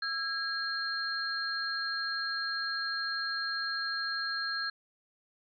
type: tone cluster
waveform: sine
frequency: 1333 / 1635 / 4209 Hz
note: E6 / G#6 / C8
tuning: +19 / -28 / +9 cents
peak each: -39 / -34 / -35 dBFS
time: 0.02-4.7 s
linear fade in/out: 5 ms
effects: none